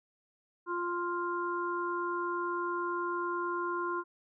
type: harmonic tone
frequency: 349.5 Hz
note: F4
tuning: 1 cent sharp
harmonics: 1 / 3 / 4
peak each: -35 / -34 / -38 dBFS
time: 0.66-4.04 s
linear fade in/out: 50 ms
effects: none